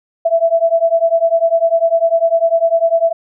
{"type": "beating tone pair", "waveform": "sine", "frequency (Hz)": [659.3, 669.3], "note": ["E5", "E5"], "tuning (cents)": [0, 26], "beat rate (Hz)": 10, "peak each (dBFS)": -13, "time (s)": [0.25, 3.13], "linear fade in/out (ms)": 10, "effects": []}